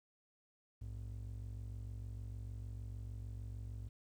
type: ring-modulated tone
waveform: triangle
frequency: 82.41 Hz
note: E2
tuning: in tune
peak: -38 dBFS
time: 0.81-3.89 s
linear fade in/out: 10 ms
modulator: 23.3 Hz
effects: 12-bit